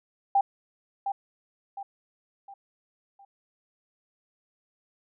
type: tone with echo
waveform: sine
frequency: 793 Hz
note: G5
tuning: 20 cents sharp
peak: -18 dBFS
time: 0.35-0.41 s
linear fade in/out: 5 ms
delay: 710 ms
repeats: 4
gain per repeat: -8 dB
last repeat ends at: 3.25 s
effects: none